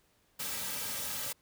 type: noise with comb filter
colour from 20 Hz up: white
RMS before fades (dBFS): -37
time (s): 0.39-1.33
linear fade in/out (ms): 10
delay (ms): 2.8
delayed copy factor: -0.6
effects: pink hiss -70 dBFS RMS until 1.41 s